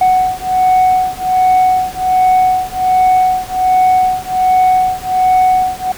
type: beating tone pair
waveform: sine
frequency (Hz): 741 / 742.3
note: F#5 / F#5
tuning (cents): +2 / +5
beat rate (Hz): 1.3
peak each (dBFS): -10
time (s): 0.01-5.92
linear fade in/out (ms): 5
effects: tanh soft clip ceiling -5 dBFS + pink hiss -31 dBFS RMS until 5.97 s